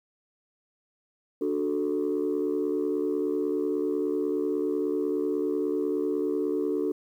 sine chord, D major, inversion none, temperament equal, 293.7 / 370 / 440 Hz, D4 / F#4 / A4, 0 / 0 / 0 cents, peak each -28 dBFS, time 1.41-6.92 s, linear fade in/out 5 ms, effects tanh soft clip ceiling -19 dBFS + 10-bit

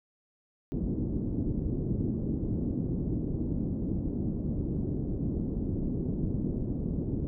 white low-pass noise, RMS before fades -31 dBFS, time 0.72-7.27 s, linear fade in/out 0 ms, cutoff 300 Hz, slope 24 dB/octave, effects none

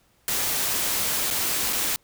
white noise with dropouts, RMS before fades -25 dBFS, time 0.28-1.96 s, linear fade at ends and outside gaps 0 ms, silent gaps 1.303-1.31 / 1.726-1.73 s, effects pink hiss -63 dBFS RMS until 2.03 s

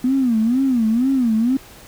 triangle tone with vibrato, 243.5 Hz, B3, 24 cents flat, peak -10 dBFS, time 0.04-1.57 s, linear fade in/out 5 ms, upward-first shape sine, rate 2.1 Hz, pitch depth 190 cents each way, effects tanh soft clip ceiling -12 dBFS + pink hiss -43 dBFS RMS until 1.87 s

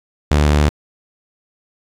sawtooth tone, 74.1 Hz, D2, 16 cents sharp, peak -7 dBFS, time 0.31-0.69 s, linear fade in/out 0 ms, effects low-pass 8000 Hz 12 dB/octave + 7-bit

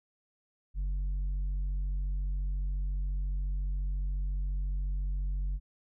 sine tone with tanh clipping, 47.14 Hz, F#1, 33 cents sharp, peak -30 dBFS, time 0.74-5.6 s, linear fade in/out 50 ms, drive 4 dB, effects none

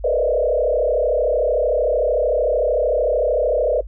sine tone with frequency modulation, 549 Hz, C#5, 17 cents flat, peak -15 dBFS, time 0.04-3.81 s, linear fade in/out 5 ms, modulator 33.3 Hz, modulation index 2.6, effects noise-tail reverb RT60 0.1 s tail -21 dB re dry + added 50 Hz sine -30 dBFS peak until 3.87 s

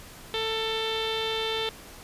sawtooth tone with low-pass filter, 444.4 Hz, A4, 17 cents sharp, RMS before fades -29 dBFS, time 0.34-1.69 s, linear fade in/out 0 ms, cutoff 3500 Hz, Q 6.6, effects pink hiss -46 dBFS RMS until 2.03 s + resampled to 32000 Hz

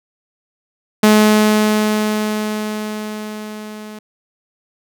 sawtooth tone with level ramp, 213.3 Hz, G#3, 46 cents sharp, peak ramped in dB -3 to -27 dBFS, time 1.03-3.99 s, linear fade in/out 5 ms, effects none

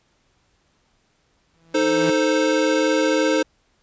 sawtooth tone with exponential growth, 164.81 Hz, E3, in tune, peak -19 dBFS, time 1.54-2.1 s, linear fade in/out 0 ms, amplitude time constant 120 ms
square chord, A diminished, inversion second, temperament equal, 311.1 / 440 / 523.3 Hz, Eb4 / A4 / C5, 0 / 0 / 0 cents, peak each -21 / -24 / -21 dBFS, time 1.74-3.43 s, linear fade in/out 10 ms
effects pink hiss -64 dBFS RMS until 3.82 s + resampled to 16000 Hz

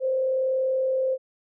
sine tone with frequency modulation, 523.3 Hz, C5, in tune, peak -21 dBFS, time 0-1.18 s, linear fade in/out 50 ms, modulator 40.8 Hz, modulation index 0.26, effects none

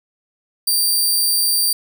15% pulse tone, 4684 Hz, D8, 5 cents flat, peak -8 dBFS, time 0.67-1.73 s, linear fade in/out 5 ms, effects none

